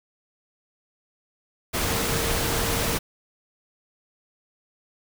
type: tone in noise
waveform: sine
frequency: 460.9 Hz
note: A#4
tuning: 20 cents flat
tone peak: -33 dBFS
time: 1.84-2.97 s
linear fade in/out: 20 ms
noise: pink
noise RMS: -25 dBFS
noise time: 1.73-2.99 s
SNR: -11 dB
effects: none